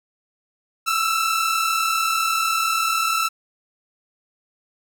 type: tone pair together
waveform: sawtooth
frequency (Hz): 1313.9 / 1354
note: E6 / E6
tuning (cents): -6 / +46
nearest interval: minor second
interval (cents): 52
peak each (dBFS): -17 / -20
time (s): 0.86-3.29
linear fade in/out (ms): 20
effects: none